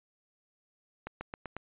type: accelerating click train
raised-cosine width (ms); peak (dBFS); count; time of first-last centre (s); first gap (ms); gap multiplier
0.5; -23; 5; 1.07-1.566; 140; 0.92
effects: resampled to 8000 Hz